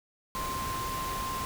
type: tone in noise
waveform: sine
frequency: 1050 Hz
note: C6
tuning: 6 cents sharp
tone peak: -33 dBFS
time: 0.35-1.45 s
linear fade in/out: 0 ms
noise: pink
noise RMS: -37 dBFS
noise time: 0.35-1.45 s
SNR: +1 dB
effects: none